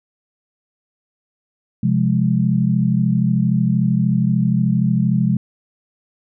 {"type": "chord", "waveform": "sine", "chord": "F minor", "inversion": "second", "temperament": "equal", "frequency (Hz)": [130.81, 174.61, 207.7], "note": ["C3", "F3", "Ab3"], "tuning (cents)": [0, 0, 0], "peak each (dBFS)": -18, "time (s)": [1.83, 5.37], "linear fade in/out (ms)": 5, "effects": []}